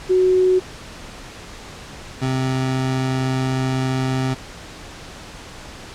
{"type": "tone pair in turn", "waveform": ["sine", "25% pulse"], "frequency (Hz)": [370, 130.81], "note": ["F#4", "C3"], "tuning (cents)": [0, 0], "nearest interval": "octave + tritone", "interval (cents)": 1800, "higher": "first", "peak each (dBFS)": [-12, -15], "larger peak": "first", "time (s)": [[0.09, 0.6], [2.21, 4.35]], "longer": "second", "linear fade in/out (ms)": 20, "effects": ["pink hiss -37 dBFS RMS until 5.94 s", "low-pass 7000 Hz 12 dB/octave"]}